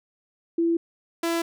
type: tone pair in turn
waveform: sine / sawtooth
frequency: 335.1 / 335.1 Hz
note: E4 / E4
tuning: +29 / +29 cents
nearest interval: unison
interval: 0 cents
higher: neither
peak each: -19 dBFS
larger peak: neither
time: 0.58-0.77 / 1.23-1.42 s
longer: neither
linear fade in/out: 5 ms
effects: none